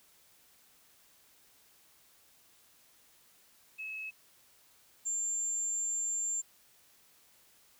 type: tone pair in turn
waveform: sine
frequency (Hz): 2583 / 7306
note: E7 / A#8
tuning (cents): -36 / -36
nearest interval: octave + tritone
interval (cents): 1800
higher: second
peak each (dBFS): -38 / -31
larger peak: second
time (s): 3.78-4.11 / 5.05-6.42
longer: second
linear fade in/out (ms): 20
effects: white hiss -64 dBFS RMS until 7.79 s